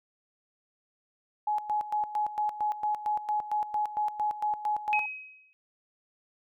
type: tone with tremolo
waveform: sine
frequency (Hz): 843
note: G#5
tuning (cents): +26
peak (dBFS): -25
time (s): 1.47-5.06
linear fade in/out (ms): 5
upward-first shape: square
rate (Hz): 4.4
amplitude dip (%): 75
type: tone with exponential decay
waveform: sine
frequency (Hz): 2538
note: D#7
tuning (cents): +34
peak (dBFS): -23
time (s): 4.93-5.53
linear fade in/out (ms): 0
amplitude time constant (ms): 130
effects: none